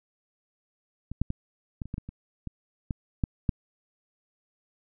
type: clicks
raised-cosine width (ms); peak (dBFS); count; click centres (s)
5; -23 / -12 / -17 / -20 / -27 / -20 / -22 / -26 / -22 / -17 / -12 / -11; 12; 1.116 / 1.216 / 1.304 / 1.818 / 1.856 / 1.941 / 1.981 / 2.09 / 2.473 / 2.908 / 3.238 / 3.492
effects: none